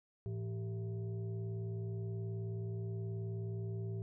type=tone with frequency modulation; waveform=sine; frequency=110.1 Hz; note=A2; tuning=2 cents sharp; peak=-37 dBFS; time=0.26-4.02 s; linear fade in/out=0 ms; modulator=279 Hz; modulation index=0.69; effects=none